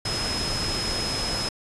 sine tone in noise, 5130 Hz, E8, 48 cents flat, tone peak -28 dBFS, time 0.05-1.49 s, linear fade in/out 5 ms, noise pink, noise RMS -29 dBFS, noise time 0.05-1.49 s, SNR -2 dB, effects resampled to 24000 Hz

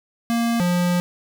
square tone pair in turn, 233.1 / 176.86 Hz, A#3 / F3, 0 / +22 cents, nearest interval perfect fourth, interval 478 cents, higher first, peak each -19 / -18 dBFS, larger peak second, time 0.3-0.6 / 0.6-1 s, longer second, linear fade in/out 0 ms, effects none

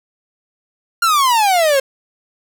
45% pulse exponential sweep, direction down, 1414 to 526 Hz, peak -11 dBFS, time 1.02-1.8 s, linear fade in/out 5 ms, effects none

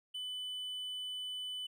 triangle tone, 3000 Hz, F#7, 23 cents sharp, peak -37 dBFS, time 0.14-1.67 s, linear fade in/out 10 ms, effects none

